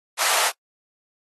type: high-pass noise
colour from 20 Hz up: pink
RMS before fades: -21 dBFS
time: 0.17-0.52 s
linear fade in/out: 50 ms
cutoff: 660 Hz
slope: 24 dB/octave
effects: noise-tail reverb RT60 0.1 s tail -25 dB re dry + AAC 32 kbps